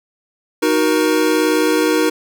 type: chord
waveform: square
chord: D# minor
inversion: none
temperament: equal with one note detuned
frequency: 311.1 / 370 / 472.4 Hz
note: D#4 / F#4 / A#4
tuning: 0 / 0 / +23 cents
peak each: -17 / -20 / -18 dBFS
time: 0.62-2.1 s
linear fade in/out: 10 ms
effects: none